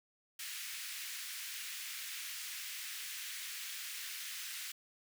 pink high-pass noise, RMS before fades -44 dBFS, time 0.39-4.72 s, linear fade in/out 5 ms, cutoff 1800 Hz, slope 24 dB/octave, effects none

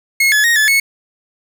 40% pulse tone with pitch steps, 2168 / 1708 / 1867 / 1727 / 2200 Hz, C#7 / G#6 / A#6 / A6 / C#7, -39 / +48 / +2 / -33 / -14 cents, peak -9 dBFS, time 0.2-0.8 s, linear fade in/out 5 ms, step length 120 ms, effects none

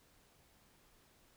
silence, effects pink hiss -68 dBFS RMS until 1.36 s

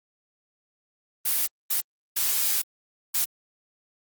blue noise bursts at uneven times, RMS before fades -24 dBFS, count 4, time 1.25-1.47 / 1.7-1.81 / 2.16-2.62 / 3.14-3.25 s, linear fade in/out 10 ms, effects Opus 24 kbps

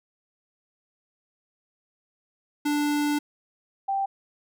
square / sine tone pair in turn, 293.7 / 784.1 Hz, D4 / G5, 0 / 0 cents, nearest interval octave + perfect fourth, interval 1700 cents, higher second, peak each -23 / -23 dBFS, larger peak neither, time 2.65-3.19 / 3.88-4.06 s, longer first, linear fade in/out 10 ms, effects none

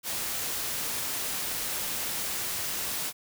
white noise, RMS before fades -32 dBFS, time 0.03-3.13 s, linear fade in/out 50 ms, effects none

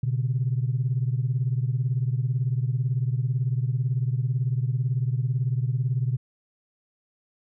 sine beating tone pair, 121.8 / 139.8 Hz, B2 / C#3, -24 / +15 cents, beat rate 18 Hz, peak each -23 / -26 dBFS, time 0.03-6.17 s, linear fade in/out 5 ms, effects tanh soft clip ceiling -15 dBFS

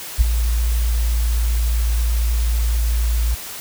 sine tone with ADSR envelope, 57.2 Hz, A#1, 32 cents flat, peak -6 dBFS, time 0.18-3.35 s, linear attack 31 ms, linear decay 13 ms, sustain -9 dB, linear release 11 ms, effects white hiss -32 dBFS RMS until 3.6 s

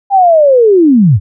sine linear sweep, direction down, 809 to 82.41 Hz, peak -3 dBFS, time 0.1-1.2 s, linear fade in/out 50 ms, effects none

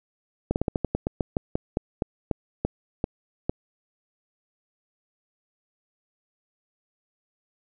slowing click train, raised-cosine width 2 ms, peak -10 dBFS, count 17, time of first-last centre 0.51-3.495 s, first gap 49 ms, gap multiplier 1.16, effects none

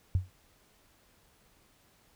sine tone with exponential decay, 92 Hz, F#2, 9 cents flat, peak -20 dBFS, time 0.15-0.3 s, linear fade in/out 0 ms, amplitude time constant 32 ms, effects pink hiss -65 dBFS RMS until 2.15 s

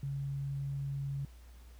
sine tone, 138.8 Hz, C#3, 3 cents sharp, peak -34 dBFS, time 0.03-1.25 s, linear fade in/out 2 ms, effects added 60 Hz sine -51 dBFS peak until 1.79 s + pink hiss -64 dBFS RMS until 1.79 s

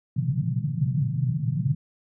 white band-pass noise, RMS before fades -25 dBFS, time 0.16-1.75 s, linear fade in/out 5 ms, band 120 to 160 Hz, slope 48 dB/octave, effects none

